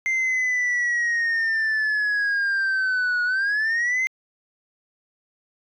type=linear two-way sweep; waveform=sine; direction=down then up; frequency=2093 to 1450 to 2093 Hz; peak=-17 dBFS; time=0.06-4.07 s; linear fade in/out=0 ms; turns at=3.24 s; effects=tanh soft clip ceiling -19 dBFS